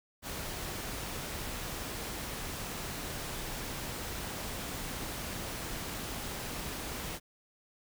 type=noise; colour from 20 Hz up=pink; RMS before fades=-39 dBFS; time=0.22-7.2 s; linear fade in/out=50 ms; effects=none